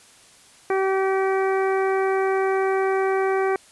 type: harmonic tone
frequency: 384.2 Hz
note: G4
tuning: 35 cents flat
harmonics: 1 / 2 / 3 / 4 / 5 / 6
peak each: -20 / -26 / -30 / -32 / -34 / -36 dBFS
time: 0.7-3.56 s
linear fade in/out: 2 ms
effects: white hiss -51 dBFS RMS until 3.71 s + resampled to 24000 Hz